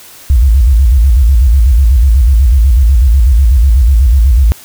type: tone with vibrato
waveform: sine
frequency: 61.5 Hz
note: B1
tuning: 7 cents flat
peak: -3 dBFS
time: 0.3-4.52 s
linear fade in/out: 0 ms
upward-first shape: square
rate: 8.1 Hz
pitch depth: 190 cents each way
effects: white hiss -35 dBFS RMS until 4.64 s